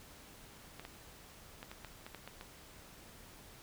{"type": "clicks", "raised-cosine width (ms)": 0.3, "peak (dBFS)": -30, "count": 9, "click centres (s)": [0.796, 0.851, 1.629, 1.715, 1.847, 2.065, 2.147, 2.276, 2.411], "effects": ["pink hiss -56 dBFS RMS until 3.62 s"]}